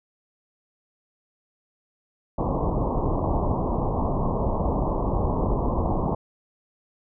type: low-pass noise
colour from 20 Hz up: pink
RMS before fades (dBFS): -24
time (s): 2.38-6.15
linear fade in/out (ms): 5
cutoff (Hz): 1100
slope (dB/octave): 96
effects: none